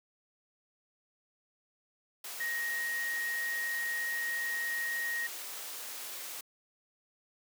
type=tone in noise; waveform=sine; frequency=1877 Hz; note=A#6; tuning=11 cents sharp; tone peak=-32 dBFS; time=2.4-5.27 s; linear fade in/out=5 ms; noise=white; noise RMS=-42 dBFS; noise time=2.24-6.41 s; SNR=+7 dB; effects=high-pass 400 Hz 12 dB/octave